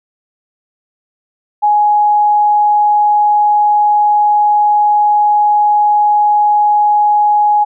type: tone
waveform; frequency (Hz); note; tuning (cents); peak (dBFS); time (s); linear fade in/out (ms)
sine; 835; G#5; +9; -7; 1.62-7.65; 20
effects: none